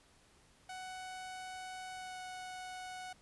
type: tone with pitch glide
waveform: sawtooth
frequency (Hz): 744 to 738.4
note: F#5 to F#5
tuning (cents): +9 to -4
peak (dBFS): -40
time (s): 0.69-3.13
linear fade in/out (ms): 5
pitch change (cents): -13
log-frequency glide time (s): 1.93-2.19
effects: pink hiss -66 dBFS RMS until 3.21 s + resampled to 24000 Hz